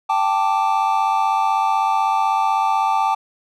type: chord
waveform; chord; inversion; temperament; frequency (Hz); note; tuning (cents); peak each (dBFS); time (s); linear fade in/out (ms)
triangle; G suspended second; none; equal; 784 / 880 / 1174.7; G5 / A5 / D6; 0 / 0 / 0; -18 / -17 / -20; 0.09-3.15; 10
effects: none